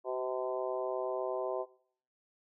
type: harmonic tone with a mistuned harmonic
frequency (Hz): 128.1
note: C3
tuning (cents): -36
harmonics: 3 / 4 / 5 / 6 / 7 / 8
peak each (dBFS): -37 / -39 / -37 / -45 / -44 / -44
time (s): 0.04-1.66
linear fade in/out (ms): 50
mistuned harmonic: 3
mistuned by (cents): -15
effects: noise-tail reverb RT60 0.6 s tail -20 dB re dry